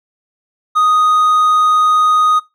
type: tone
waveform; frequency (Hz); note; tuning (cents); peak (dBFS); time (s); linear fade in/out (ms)
triangle; 1244.5; D#6; 0; -7; 0.75-2.4; 20
effects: noise-tail reverb RT60 0.2 s tail -19 dB re dry